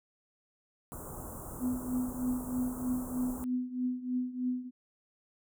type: band-stop noise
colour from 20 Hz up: pink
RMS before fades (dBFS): -43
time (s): 0.92-3.44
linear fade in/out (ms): 0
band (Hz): 1300 to 7400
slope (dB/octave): 48
type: tone with tremolo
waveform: sine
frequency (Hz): 251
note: B3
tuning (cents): +28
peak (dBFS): -27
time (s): 1.59-4.71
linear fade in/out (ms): 50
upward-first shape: triangle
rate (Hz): 3.2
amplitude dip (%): 85
effects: none